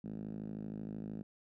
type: tone with band-pass filter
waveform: 5% pulse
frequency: 53 Hz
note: G#1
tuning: 36 cents sharp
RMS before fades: -43 dBFS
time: 0.04-1.23 s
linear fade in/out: 5 ms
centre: 200 Hz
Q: 3.1
effects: none